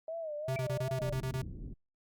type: tone with vibrato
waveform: sine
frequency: 628 Hz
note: D#5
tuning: 16 cents sharp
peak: -36 dBFS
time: 0.08-1.13 s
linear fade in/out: 2 ms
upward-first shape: sine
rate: 2.7 Hz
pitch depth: 110 cents each way
type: tone bursts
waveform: square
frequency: 130.5 Hz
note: C3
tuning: 4 cents flat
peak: -33 dBFS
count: 9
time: 0.48-1.419 s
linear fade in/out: 5 ms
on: 83 ms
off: 24 ms
type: tone with exponential decay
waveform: sine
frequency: 2325 Hz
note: D7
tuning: 18 cents flat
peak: -36 dBFS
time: 0.56-0.7 s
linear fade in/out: 1 ms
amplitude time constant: 29 ms
type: low-pass noise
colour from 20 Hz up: pink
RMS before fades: -43 dBFS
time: 1-1.74 s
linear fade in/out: 10 ms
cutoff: 290 Hz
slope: 24 dB/octave
effects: Opus 48 kbps